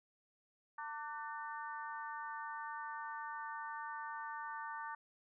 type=harmonic tone with a mistuned harmonic; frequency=300.3 Hz; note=D4; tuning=39 cents sharp; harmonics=3 / 4 / 5 / 6; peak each=-45 / -47 / -49 / -51 dBFS; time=0.78-4.95 s; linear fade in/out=5 ms; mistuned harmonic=4; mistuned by=-47 cents; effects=none